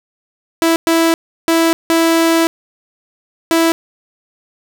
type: tone bursts at uneven times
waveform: sawtooth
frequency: 329.6 Hz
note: E4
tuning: in tune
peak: -6 dBFS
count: 5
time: 0.62-0.76 / 0.87-1.14 / 1.48-1.73 / 1.9-2.47 / 3.51-3.72 s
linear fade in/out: 0 ms
effects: none